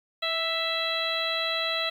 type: harmonic tone with a mistuned harmonic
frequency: 660 Hz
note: E5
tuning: 2 cents sharp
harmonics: 1 / 2 / 3 / 4 / 5 / 6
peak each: -33 / -34 / -34 / -34 / -33 / -30 dBFS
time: 0.22-1.9 s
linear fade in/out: 10 ms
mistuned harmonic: 1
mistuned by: -22 cents
effects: 9-bit